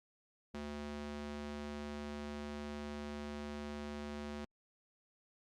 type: tone with high-pass filter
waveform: square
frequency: 73.42 Hz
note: D2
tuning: in tune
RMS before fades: -44 dBFS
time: 0.54-4.45 s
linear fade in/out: 5 ms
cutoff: 170 Hz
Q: 1.1
effects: low-pass 6000 Hz 12 dB/octave + Opus 48 kbps